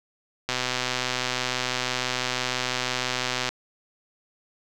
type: click train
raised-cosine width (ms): 0.2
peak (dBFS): -8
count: 379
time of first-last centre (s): 0.49-3.49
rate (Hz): 126
effects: none